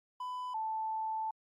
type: tone pair in turn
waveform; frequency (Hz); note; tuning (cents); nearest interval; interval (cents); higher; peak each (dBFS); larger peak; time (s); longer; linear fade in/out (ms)
triangle / sine; 1000 / 879.3; B5 / A5; +21 / -1; major second; 222; first; -35 / -33; second; 0.2-0.54 / 0.54-1.31; second; 5
effects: Opus 48 kbps